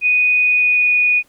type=tone with pitch glide; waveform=sine; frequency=2483 to 2467 Hz; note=D#7 to D#7; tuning=-4 to -15 cents; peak=-11 dBFS; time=0.01-1.23 s; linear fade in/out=50 ms; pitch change=-11 cents; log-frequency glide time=0.4-0.94 s; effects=pink hiss -56 dBFS RMS until 1.28 s